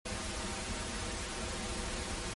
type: noise with comb filter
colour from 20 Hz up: pink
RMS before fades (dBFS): -38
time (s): 0.05-2.34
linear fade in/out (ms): 10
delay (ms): 7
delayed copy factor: -0.85
effects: MP3 48 kbps